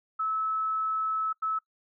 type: tone bursts at uneven times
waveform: sine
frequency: 1300 Hz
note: E6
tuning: 24 cents flat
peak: -26 dBFS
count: 2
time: 0.19-1.33 / 1.42-1.59 s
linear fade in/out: 10 ms
effects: noise-tail reverb RT60 0.1 s tail -21 dB re dry